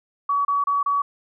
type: tone bursts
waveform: sine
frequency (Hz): 1134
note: C#6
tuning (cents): +39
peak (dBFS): -18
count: 4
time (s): 0.29-1.02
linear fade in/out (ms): 5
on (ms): 160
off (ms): 30
effects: none